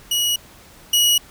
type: tone pair in turn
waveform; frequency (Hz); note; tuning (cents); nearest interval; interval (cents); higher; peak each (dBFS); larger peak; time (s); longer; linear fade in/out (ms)
sawtooth; 2911 / 2911; F#7 / F#7; -29 / -29; unison; 0; neither; -14 / -10; second; 0.11-0.36 / 0.93-1.18; neither; 5
effects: pink hiss -46 dBFS RMS until 1.3 s